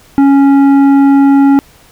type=tone with tanh clipping; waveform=sine; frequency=277.2 Hz; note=C#4; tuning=in tune; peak=-5 dBFS; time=0.18-1.59 s; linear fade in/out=0 ms; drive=10 dB; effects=pink hiss -43 dBFS RMS until 1.91 s